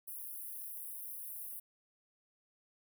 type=high-pass noise; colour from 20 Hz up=white; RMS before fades=-45 dBFS; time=0.07-1.6 s; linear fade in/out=10 ms; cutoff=9700 Hz; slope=96 dB/octave; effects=none